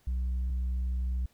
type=tone pair in turn; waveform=sine; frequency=62.6 / 62.6 Hz; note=B1 / B1; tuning=+24 / +24 cents; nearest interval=unison; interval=0 cents; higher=neither; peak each=-25 dBFS; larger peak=neither; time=0.07-0.5 / 0.5-1.26 s; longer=second; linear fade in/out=5 ms; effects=tanh soft clip ceiling -27 dBFS + pink hiss -67 dBFS RMS until 1.33 s